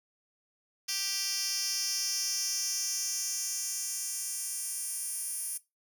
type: tone with high-pass filter sweep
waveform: 10% pulse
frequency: 392 Hz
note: G4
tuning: in tune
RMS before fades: -34 dBFS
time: 0.88-5.58 s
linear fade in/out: 10 ms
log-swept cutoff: 4300 to 9800 Hz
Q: 2.6
effects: noise-tail reverb RT60 0.2 s tail -17 dB re dry